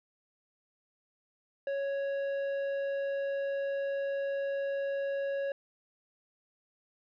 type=tone with tanh clipping; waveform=sine; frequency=554.4 Hz; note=C#5; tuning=in tune; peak=-32 dBFS; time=1.67-5.52 s; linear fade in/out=2 ms; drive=9 dB; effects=none